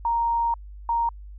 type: tone pair in turn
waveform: sine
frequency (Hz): 932.3 / 932.3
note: A#5 / A#5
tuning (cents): 0 / 0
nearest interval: unison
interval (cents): 0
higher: neither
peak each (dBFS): -20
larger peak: neither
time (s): 0.05-0.54 / 0.89-1.09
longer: first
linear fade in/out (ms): 2
effects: added 50 Hz sine -38 dBFS peak until 1.38 s

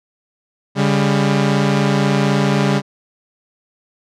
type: tone pair together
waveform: sawtooth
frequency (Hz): 141.3 / 199.97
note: C#3 / G3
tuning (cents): +34 / +35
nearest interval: tritone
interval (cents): 601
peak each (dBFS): -12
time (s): 0.75-2.82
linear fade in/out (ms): 50
effects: low-pass 6000 Hz 12 dB/octave

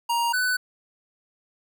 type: tone pair in turn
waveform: square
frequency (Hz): 940 / 1497.3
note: A#5 / F#6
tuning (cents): +14 / +20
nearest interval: minor sixth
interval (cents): 806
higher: second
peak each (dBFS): -22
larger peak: neither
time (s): 0.09-0.33 / 0.33-0.57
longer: neither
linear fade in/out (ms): 10
effects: none

